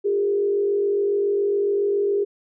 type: tone with frequency modulation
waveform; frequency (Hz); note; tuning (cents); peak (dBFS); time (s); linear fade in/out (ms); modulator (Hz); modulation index
sine; 404.1; G#4; -47; -18; 0.04-2.25; 20; 47.2; 0.58
effects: none